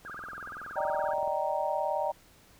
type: click train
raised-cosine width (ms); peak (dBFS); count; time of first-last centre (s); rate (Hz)
1; -33; 27; 0.05-1.276; 21.2
type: tone with vibrato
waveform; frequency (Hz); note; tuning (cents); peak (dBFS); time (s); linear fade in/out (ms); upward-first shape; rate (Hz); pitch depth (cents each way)
sine; 1396.9; F6; 0; -39; 0.05-1.14; 10; sine; 17; 290
type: chord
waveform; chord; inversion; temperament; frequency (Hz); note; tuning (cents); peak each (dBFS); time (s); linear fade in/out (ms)
sine; Eb major seventh; third; just; 583.4 / 622.3 / 777.8 / 933.4; D5 / Eb5 / G5 / Bb5; -12 / 0 / -14 / +2; -33; 0.76-2.12; 10
effects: pink hiss -59 dBFS RMS until 2.59 s